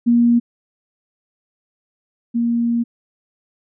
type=tone pair in turn; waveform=sine; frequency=237.1 / 234.9 Hz; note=A#3 / A#3; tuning=+30 / +13 cents; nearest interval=unison; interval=17 cents; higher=first; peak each=-10 / -15 dBFS; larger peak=first; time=0.06-0.4 / 2.34-2.84 s; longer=second; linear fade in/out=20 ms; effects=none